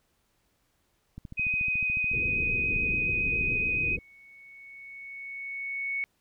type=click train; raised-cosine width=5 ms; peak=-28 dBFS; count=34; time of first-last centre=1.18-3.554 s; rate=13.9 Hz
type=tone with vibrato; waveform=sine; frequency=2506 Hz; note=D#7; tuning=12 cents sharp; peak=-25 dBFS; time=1.37-3.97 s; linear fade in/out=20 ms; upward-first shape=sine; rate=7.1 Hz; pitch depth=10 cents each way
type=low-pass noise; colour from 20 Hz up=pink; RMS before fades=-36 dBFS; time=2.13-3.99 s; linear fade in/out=2 ms; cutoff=490 Hz; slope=96 dB/octave
type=tone with exponential growth; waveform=sine; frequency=2217 Hz; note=C#7; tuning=in tune; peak=-27 dBFS; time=2.95-6.04 s; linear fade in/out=0 ms; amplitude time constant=670 ms
effects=pink hiss -72 dBFS RMS until 6.2 s